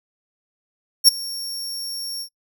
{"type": "tone with ADSR envelope", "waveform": "sawtooth", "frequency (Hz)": 5510, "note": "F8", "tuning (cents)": -24, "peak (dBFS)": -3, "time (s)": [1.04, 2.29], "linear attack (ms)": 41, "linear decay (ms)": 12, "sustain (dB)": -22, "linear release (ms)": 81, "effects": ["noise-tail reverb RT60 0.1 s tail -25 dB re dry"]}